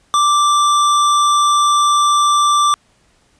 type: tone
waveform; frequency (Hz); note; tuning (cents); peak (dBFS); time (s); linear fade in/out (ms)
square; 1174.7; D6; 0; -11; 0.14-2.74; 0
effects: pink hiss -56 dBFS RMS until 3.39 s + resampled to 22050 Hz